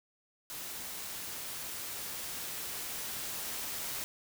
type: noise with level ramp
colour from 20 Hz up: white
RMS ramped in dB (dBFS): -42 to -38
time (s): 0.5-4.04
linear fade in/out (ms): 0
effects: none